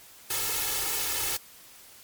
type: noise with comb filter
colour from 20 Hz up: white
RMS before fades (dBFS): -29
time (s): 0.3-1.37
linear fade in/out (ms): 5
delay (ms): 2.3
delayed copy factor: +0.9
effects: white hiss -51 dBFS RMS until 2.03 s + MP3 96 kbps